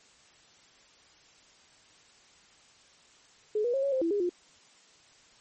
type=tone with pitch steps; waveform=sine; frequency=425.3 / 482.4 / 541 / 556 / 522 / 333.3 / 408.8 / 353.9 Hz; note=G#4 / B4 / C#5 / C#5 / C5 / E4 / G#4 / F4; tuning=+41 / -41 / -42 / +5 / -4 / +19 / -27 / +23 cents; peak=-25 dBFS; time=3.55-4.294 s; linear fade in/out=5 ms; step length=93 ms; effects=white hiss -59 dBFS RMS until 5.4 s + MP3 32 kbps